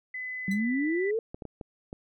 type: tone with pitch glide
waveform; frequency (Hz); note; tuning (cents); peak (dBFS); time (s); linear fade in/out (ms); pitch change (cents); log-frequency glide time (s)
sine; 2013 to 1983; B6 to B6; +33 to +7; -33; 0.14-1.11; 5; -26; 0.59-0.74
type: exponential sweep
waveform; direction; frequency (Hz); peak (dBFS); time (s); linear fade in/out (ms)
sine; up; 186.9 to 463; -25; 0.48-1.19; 2
type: tone with exponential decay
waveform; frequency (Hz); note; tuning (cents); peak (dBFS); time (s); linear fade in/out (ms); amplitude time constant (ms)
sawtooth; 2000; B6; +21; -34; 0.51-0.61; 5; 21
type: clicks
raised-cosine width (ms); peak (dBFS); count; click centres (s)
2; -25; 5; 1.345 / 1.422 / 1.453 / 1.612 / 1.929
effects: none